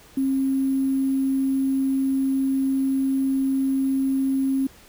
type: tone with sample-and-hold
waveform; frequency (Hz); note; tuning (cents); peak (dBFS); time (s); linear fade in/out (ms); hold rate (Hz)
sine; 268.6; C4; +46; -19; 0.17-4.67; 5; 11025
effects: pink hiss -50 dBFS RMS until 4.88 s